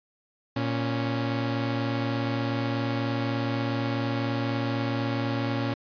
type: tone pair together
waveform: sawtooth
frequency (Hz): 116.55 / 277.2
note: A#2 / C#4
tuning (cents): 0 / 0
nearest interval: octave + minor third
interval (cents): 1500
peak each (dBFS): -24 / -25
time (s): 0.56-5.74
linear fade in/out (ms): 5
effects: resampled to 11025 Hz